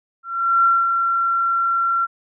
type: tone with ADSR envelope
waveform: sine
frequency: 1364 Hz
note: F6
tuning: 41 cents flat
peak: -11 dBFS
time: 0.23-2.07 s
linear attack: 410 ms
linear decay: 220 ms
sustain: -5 dB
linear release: 31 ms
effects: none